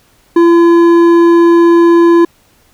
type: tone with hard clipping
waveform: sine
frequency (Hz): 339.5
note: F4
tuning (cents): -49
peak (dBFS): -5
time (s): 0.36-2.25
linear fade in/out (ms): 5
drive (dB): 8
effects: pink hiss -50 dBFS RMS until 2.73 s